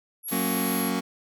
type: tone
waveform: sine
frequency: 11280 Hz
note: F9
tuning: 16 cents sharp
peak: -30 dBFS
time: 0.23-0.92 s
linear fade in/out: 50 ms
type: high-pass noise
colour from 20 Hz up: white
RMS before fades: -41 dBFS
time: 0.28-0.82 s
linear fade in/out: 5 ms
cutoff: 350 Hz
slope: 24 dB/octave
type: chord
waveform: sawtooth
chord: F# major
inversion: none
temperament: just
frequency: 185 / 231.2 / 277.5 Hz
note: F#3 / A#3 / C#4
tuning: 0 / -14 / +2 cents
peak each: -25 dBFS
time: 0.31-1.01 s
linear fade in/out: 20 ms
effects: none